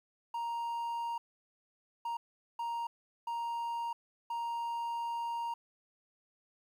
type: tone bursts at uneven times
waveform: triangle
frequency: 935 Hz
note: A#5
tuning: 5 cents sharp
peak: -32 dBFS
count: 5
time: 0.34-1.18 / 2.05-2.17 / 2.59-2.87 / 3.27-3.93 / 4.3-5.54 s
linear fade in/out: 5 ms
effects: 11-bit